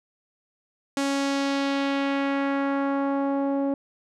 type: tone with low-pass filter sweep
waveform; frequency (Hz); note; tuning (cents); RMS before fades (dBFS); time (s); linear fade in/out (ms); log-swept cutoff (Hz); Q
sawtooth; 277.2; C#4; 0; -25; 0.97-3.74; 2; 8200 to 590; 1.2
effects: none